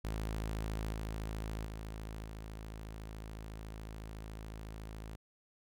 sawtooth tone with level steps, 53.9 Hz, A1, 35 cents flat, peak -32 / -34 / -38 / -40 dBFS, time 0.04-5.16 s, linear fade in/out 10 ms, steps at 0.93 / 1.66 / 2.24 s, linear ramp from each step 2 ms, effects none

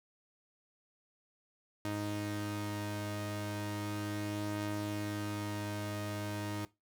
sawtooth tone pair together, 103.82 / 311.1 Hz, G#2 / D#4, 0 / 0 cents, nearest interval octave + perfect fifth, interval 1900 cents, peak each -35 / -35 dBFS, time 1.85-6.65 s, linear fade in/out 0 ms, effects noise-tail reverb RT60 0.2 s tail -18 dB re dry

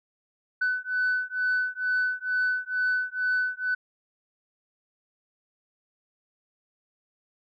sine beating tone pair, 1500 / 1502.2 Hz, F#6 / F#6, +23 / +26 cents, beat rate 2.2 Hz, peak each -26 dBFS, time 0.61-3.75 s, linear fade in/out 10 ms, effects tanh soft clip ceiling -19 dBFS

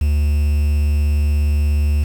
triangle tone with quantisation, 73.6 Hz, D2, 4 cents sharp, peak -11 dBFS, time 0.01-2.04 s, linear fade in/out 5 ms, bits 6, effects none

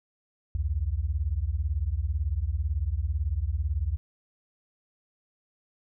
sine beating tone pair, 65.1 / 83.1 Hz, C2 / E2, -8 / +15 cents, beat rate 18 Hz, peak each -28 dBFS, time 0.55-3.97 s, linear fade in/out 0 ms, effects none

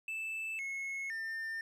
triangle tone with pitch steps, 2637 / 2179 / 1801.1 Hz, E7 / C#7 / A6, 0 / -30 / +40 cents, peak -35 dBFS, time 0.08-1.61 s, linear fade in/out 2 ms, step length 510 ms, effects none

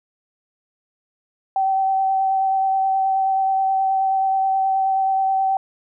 sine tone with vibrato, 770 Hz, G5, 31 cents flat, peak -16 dBFS, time 1.56-5.57 s, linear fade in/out 2 ms, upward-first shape sine, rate 9.4 Hz, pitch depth 13 cents each way, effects none

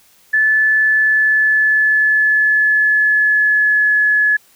sine tone with pitch glide, 1738 to 1704.2 Hz, A6 to G#6, -22 to +44 cents, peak -10 dBFS, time 0.33-4.37 s, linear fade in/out 10 ms, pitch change -34 cents, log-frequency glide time 0.8-3.95 s, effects white hiss -51 dBFS RMS until 4.55 s

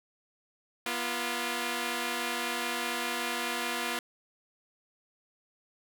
5% pulse tone pair together, 242 / 345 Hz, B3 / F4, -35 / -21 cents, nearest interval tritone, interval 614 cents, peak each -22 dBFS, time 0.86-3.99 s, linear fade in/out 2 ms, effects none

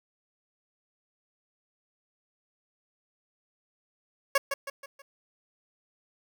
15% pulse tone with echo, 554 Hz, C#5, 1 cent flat, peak -14 dBFS, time 4.35-4.38 s, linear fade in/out 5 ms, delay 160 ms, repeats 4, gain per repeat -7 dB, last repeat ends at 5.02 s, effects none

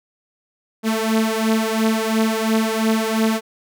sawtooth beating tone pair, 220.3 / 223.2 Hz, A3 / A3, +2 / +25 cents, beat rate 2.9 Hz, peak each -15 / -17 dBFS, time 0.83-3.41 s, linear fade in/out 50 ms, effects none

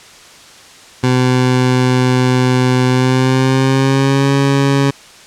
20% pulse tone with pitch glide, 127 to 138.49 Hz, B2 to C#3, +49 to -1 cents, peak -5 dBFS, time 1.03-4.91 s, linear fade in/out 10 ms, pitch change +150 cents, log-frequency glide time 2.88-4.32 s, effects white hiss -39 dBFS RMS until 5.26 s + low-pass 7000 Hz 12 dB/octave

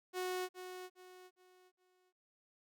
sawtooth tone with echo, 366.8 Hz, F#4, 15 cents flat, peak -33 dBFS, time 0.13-0.49 s, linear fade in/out 50 ms, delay 410 ms, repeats 4, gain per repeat -9 dB, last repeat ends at 2.13 s, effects none

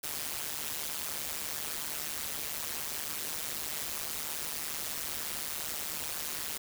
white noise with amplitude modulation, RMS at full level -33 dBFS, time 0.03-6.58 s, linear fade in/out 10 ms, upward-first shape sine, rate 151 Hz, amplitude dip 90%, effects none

